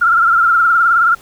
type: tone with vibrato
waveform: sine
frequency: 1369 Hz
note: F6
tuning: 35 cents flat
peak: -8 dBFS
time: 0.01-1.15 s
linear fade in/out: 10 ms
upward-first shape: triangle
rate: 19 Hz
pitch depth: 86 cents each way
effects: pink hiss -43 dBFS RMS until 1.21 s